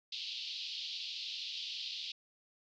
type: band-pass noise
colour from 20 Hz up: white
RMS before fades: -42 dBFS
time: 0.12-2.12 s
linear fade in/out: 5 ms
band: 2800 to 4700 Hz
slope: 48 dB/octave
effects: none

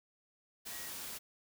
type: tone in noise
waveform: sine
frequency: 1900 Hz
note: A#6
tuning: 33 cents sharp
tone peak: -52 dBFS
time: 0.7-0.9 s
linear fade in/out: 20 ms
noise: white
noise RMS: -44 dBFS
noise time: 0.65-1.19 s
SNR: -11 dB
effects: none

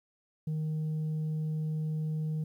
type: tone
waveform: sine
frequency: 155.56 Hz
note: D#3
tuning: in tune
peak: -27 dBFS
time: 0.47-2.44 s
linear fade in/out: 5 ms
effects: tanh soft clip ceiling -29 dBFS + 11-bit

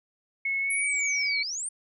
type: tone with pitch glide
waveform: sine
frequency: 2190 to 2269 Hz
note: C#7 to C#7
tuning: -22 to +40 cents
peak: -25 dBFS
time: 0.45-1.43 s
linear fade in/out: 5 ms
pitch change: +62 cents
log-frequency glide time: 0.6-0.86 s
type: exponential two-way sweep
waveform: sine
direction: down then up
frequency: 11175 to 4089 to 9290 Hz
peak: -30 dBFS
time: 0.7-1.69 s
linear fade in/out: 5 ms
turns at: 1.4 s
effects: none

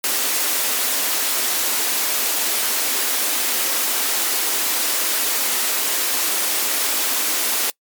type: high-pass noise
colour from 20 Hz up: white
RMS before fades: -20 dBFS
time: 0.04-7.7 s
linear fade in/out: 0 ms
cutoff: 240 Hz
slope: 48 dB/octave
effects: noise-tail reverb RT60 0.1 s tail -24 dB re dry + MP3 96 kbps

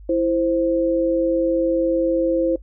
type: tone pair together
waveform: sine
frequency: 331.7 / 523.3 Hz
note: E4 / C5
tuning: +11 / 0 cents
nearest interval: minor sixth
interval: 789 cents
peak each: -19 dBFS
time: 0.09-2.56 s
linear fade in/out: 5 ms
effects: noise-tail reverb RT60 0.1 s tail -20 dB re dry + added 50 Hz sine -38 dBFS peak until 2.62 s

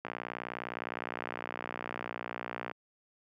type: click train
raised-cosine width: 0.5 ms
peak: -21 dBFS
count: 160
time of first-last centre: 0.05-2.713 s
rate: 59.7 Hz
effects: high-pass 150 Hz 12 dB/octave

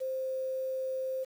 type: tone with quantisation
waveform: sine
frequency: 523.3 Hz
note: C5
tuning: in tune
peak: -31 dBFS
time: 0-1.25 s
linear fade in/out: 20 ms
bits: 9
effects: none

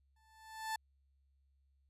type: tone with exponential growth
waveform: 30% pulse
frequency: 880 Hz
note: A5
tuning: in tune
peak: -32 dBFS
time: 0.16-0.76 s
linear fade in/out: 5 ms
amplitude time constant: 130 ms
effects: added 68 Hz sine -70 dBFS peak until 1.89 s + resampled to 32000 Hz

